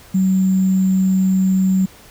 sine tone with sample-and-hold, 188.7 Hz, F#3, 34 cents sharp, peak -12 dBFS, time 0.14-1.86 s, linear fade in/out 10 ms, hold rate 7350 Hz, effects pink hiss -44 dBFS RMS until 2.1 s

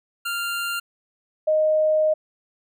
25% pulse / sine tone pair in turn, 1393 / 620.5 Hz, F6 / D#5, -5 / -5 cents, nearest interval octave + major second, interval 1400 cents, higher first, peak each -21 / -16 dBFS, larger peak second, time 0.25-0.8 / 1.47-2.14 s, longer second, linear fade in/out 10 ms, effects none

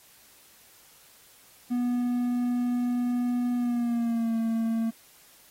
triangle tone with pitch glide, 244.3 to 226.6 Hz, B3 to A#3, -19 to -49 cents, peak -22 dBFS, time 1.7-4.91 s, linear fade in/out 20 ms, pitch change -130 cents, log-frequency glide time 3.55-4.36 s, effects white hiss -56 dBFS RMS until 5.5 s + AAC 48 kbps

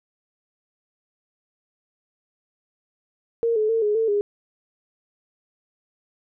sine tone with pitch steps, 463.1 / 430.1 / 452.8 / 418.4 / 448.6 / 410.1 Hz, A#4 / A4 / A4 / G#4 / A4 / G#4, -11 / -39 / +50 / +13 / +34 / -22 cents, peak -18 dBFS, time 3.43-4.21 s, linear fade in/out 0 ms, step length 130 ms, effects none

